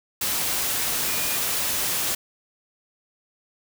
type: tone in noise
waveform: sine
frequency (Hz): 2440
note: D#7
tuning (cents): -34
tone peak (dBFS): -35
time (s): 1.07-1.38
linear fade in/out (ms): 5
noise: white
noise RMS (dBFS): -25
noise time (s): 0.21-2.15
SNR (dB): -13
effects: none